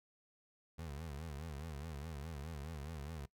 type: tone with vibrato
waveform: 25% pulse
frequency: 75.9 Hz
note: D#2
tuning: 42 cents flat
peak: -40 dBFS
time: 0.78-3.26 s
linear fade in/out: 10 ms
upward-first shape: sine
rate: 4.8 Hz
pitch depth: 170 cents each way
effects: noise-tail reverb RT60 0.1 s tail -20 dB re dry